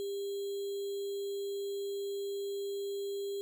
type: tone with sample-and-hold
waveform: sine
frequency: 398.8 Hz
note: G4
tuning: 30 cents sharp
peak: -34 dBFS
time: 0-3.41 s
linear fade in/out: 0 ms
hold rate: 3675 Hz
effects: none